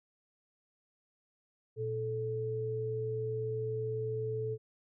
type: tone pair together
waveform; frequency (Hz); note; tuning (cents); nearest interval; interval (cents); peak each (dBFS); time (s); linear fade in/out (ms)
sine; 117.94 / 436.1; A#2 / A4; +21 / -15; octave + major seventh; 2264; -37 / -34; 1.76-4.58; 50
effects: none